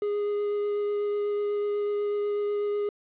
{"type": "tone with vibrato", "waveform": "triangle", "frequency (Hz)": 412.3, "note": "G#4", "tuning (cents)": -13, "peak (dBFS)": -23, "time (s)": [0.02, 2.89], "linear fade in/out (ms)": 2, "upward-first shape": "triangle", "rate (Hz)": 8.1, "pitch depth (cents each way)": 9, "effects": ["resampled to 8000 Hz", "10-bit"]}